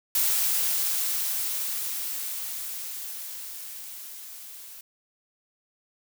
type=noise with level ramp; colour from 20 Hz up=blue; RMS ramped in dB=-23 to -44 dBFS; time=0.15-4.81 s; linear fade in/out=2 ms; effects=none